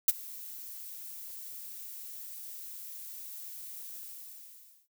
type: noise with ADSR envelope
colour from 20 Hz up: violet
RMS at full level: -20 dBFS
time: 0.08-4.88 s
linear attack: 4 ms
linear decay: 29 ms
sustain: -24 dB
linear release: 910 ms
effects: noise-tail reverb RT60 0.1 s tail -18 dB re dry